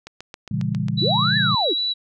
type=click train; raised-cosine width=0.2 ms; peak=-18 dBFS; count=7; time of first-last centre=0.07-0.884 s; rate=7.37 Hz
type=chord; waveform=sine; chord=A# diminished seventh; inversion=none; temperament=just; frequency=116.54 / 139.85 / 167.82 / 201.4 Hz; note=A#2 / C#3 / E3 / G3; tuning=0 / +16 / +31 / +47 cents; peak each=-26 dBFS; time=0.51-1.55 s; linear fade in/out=5 ms
type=tone with vibrato; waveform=sine; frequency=3921 Hz; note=B7; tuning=13 cents flat; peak=-20 dBFS; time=0.97-1.94 s; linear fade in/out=20 ms; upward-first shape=square; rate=3.7 Hz; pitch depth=11 cents each way
type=linear two-way sweep; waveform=sine; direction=up then down; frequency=261.6 to 1791 to 261.6 Hz; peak=-20 dBFS; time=1.01-1.74 s; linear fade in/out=20 ms; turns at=1.37 s
effects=none